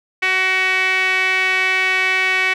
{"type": "tone with band-pass filter", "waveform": "sawtooth", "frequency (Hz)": 375.2, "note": "F#4", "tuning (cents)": 24, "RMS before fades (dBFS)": -17, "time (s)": [0.22, 2.54], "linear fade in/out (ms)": 10, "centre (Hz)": 2200, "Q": 4.6, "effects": []}